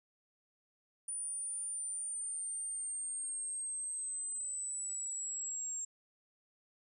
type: linear sweep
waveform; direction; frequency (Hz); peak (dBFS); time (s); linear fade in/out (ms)
sine; down; 9450 to 7490; -37; 1.08-5.85; 5
effects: none